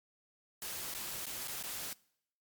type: noise with dropouts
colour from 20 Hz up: white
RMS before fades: -41 dBFS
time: 0.62-1.93 s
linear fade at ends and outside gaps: 1 ms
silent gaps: 0.94-0.948 / 1.255-1.266 / 1.475-1.481 / 1.628-1.637 s
effects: noise-tail reverb RT60 0.7 s tail -23 dB re dry + MP3 96 kbps